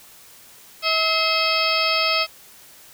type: harmonic tone with a mistuned harmonic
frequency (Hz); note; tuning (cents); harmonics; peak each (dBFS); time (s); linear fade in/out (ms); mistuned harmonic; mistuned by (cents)
644; E5; -41; 1 / 2 / 3 / 4 / 5 / 6 / 7 / 8; -26 / -24 / -28 / -24 / -27 / -32 / -26 / -25; 0.82-2.27; 50; 3; +130
effects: white hiss -47 dBFS RMS until 2.93 s